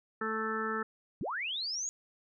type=harmonic tone; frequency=220 Hz; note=A3; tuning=in tune; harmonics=1 / 2 / 4 / 5 / 6 / 7 / 8; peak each=-39 / -37 / -45 / -46 / -35 / -45 / -39 dBFS; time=0.21-0.83 s; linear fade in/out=5 ms
type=linear sweep; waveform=sine; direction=up; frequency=110 to 6840 Hz; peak=-33 dBFS; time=1.21-1.89 s; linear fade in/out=0 ms
effects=none